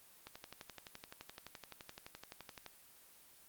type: click train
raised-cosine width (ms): 0.2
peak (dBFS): -30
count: 29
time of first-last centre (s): 0.27-2.663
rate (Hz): 11.7
effects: white hiss -62 dBFS RMS until 3.48 s + Opus 24 kbps